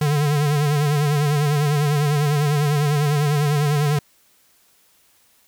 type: tone with vibrato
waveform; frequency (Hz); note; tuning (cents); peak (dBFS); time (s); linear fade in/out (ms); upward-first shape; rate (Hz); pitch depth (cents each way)
square; 146.83; D3; 0; -17; 0.01-3.99; 5; sine; 10; 64
effects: white hiss -58 dBFS RMS until 5.47 s